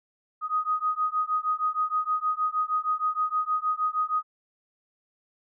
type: beating tone pair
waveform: sine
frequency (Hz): 1246 / 1252.4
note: D#6 / D#6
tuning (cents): +2 / +11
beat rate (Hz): 6.4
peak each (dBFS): -27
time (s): 0.41-4.23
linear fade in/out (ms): 50
effects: none